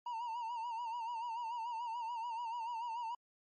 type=tone with vibrato; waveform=triangle; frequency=932.3 Hz; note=A#5; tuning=in tune; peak=-36 dBFS; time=0.06-3.15 s; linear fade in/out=5 ms; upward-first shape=sine; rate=6.9 Hz; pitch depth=80 cents each way; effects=MP3 32 kbps